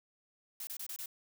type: noise bursts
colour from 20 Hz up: blue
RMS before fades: -42 dBFS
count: 5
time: 0.6-1.059 s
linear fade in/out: 2 ms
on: 71 ms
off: 26 ms
effects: none